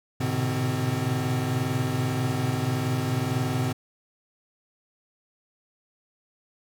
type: tone cluster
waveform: square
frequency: 106.2 / 122.3 / 126.7 / 148.5 / 257.9 Hz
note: G#2 / B2 / B2 / D3 / C4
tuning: +39 / -16 / +45 / +20 / -25 cents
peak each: -32 / -36 / -29 / -32 / -31 dBFS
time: 0.2-3.73 s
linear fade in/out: 10 ms
effects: none